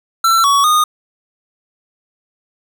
square tone with pitch steps, 1343 / 1125 / 1231 Hz, E6 / C#6 / D#6, +32 / +25 / -19 cents, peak -10 dBFS, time 0.24-0.84 s, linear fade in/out 5 ms, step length 200 ms, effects none

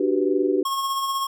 sine chord, G major seventh, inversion second, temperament equal with one note detuned, 296.2 / 370 / 392 / 493.9 Hz, D4 / F#4 / G4 / B4, +15 / 0 / 0 / 0 cents, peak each -24 / -22 / -23 / -28 dBFS, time 0-0.63 s, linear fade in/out 5 ms
square tone with tremolo, 1088 Hz, C#6, 33 cents flat, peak -22 dBFS, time 0.65-1.27 s, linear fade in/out 5 ms, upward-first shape sine, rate 16 Hz, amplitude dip 35%
effects none

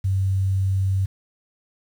sine tone with quantisation, 96 Hz, G2, 36 cents flat, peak -18 dBFS, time 0.04-1.06 s, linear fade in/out 10 ms, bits 8, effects none

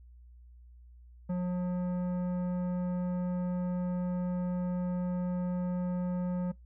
sine tone with tanh clipping, 179.6 Hz, F3, 49 cents sharp, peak -31 dBFS, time 1.29-6.52 s, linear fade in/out 10 ms, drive 12 dB, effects noise-tail reverb RT60 0.2 s tail -25 dB re dry + added 60 Hz sine -51 dBFS peak until 6.65 s

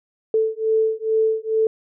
sine beating tone pair, 440 / 442.3 Hz, A4 / A4, 0 / +9 cents, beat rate 2.3 Hz, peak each -20 dBFS, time 0.34-1.67 s, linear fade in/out 2 ms, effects none

